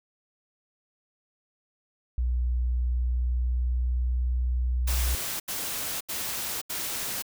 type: tone with pitch glide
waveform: sine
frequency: 61.1 to 61.81 Hz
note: B1 to B1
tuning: -18 to +2 cents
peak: -23 dBFS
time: 2.18-5.15 s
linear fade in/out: 0 ms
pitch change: +20 cents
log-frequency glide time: 2.79-4.27 s
type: noise bursts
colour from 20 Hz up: white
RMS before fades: -32 dBFS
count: 4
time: 4.87-7.224 s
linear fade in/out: 10 ms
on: 530 ms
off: 78 ms
effects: none